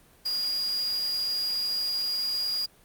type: tone in noise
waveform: sine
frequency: 4848 Hz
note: D#8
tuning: 46 cents flat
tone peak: -26 dBFS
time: 0.25-2.66 s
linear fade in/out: 10 ms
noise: white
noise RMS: -41 dBFS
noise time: 0.25-2.66 s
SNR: +12 dB
effects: pink hiss -58 dBFS RMS until 2.84 s + Opus 32 kbps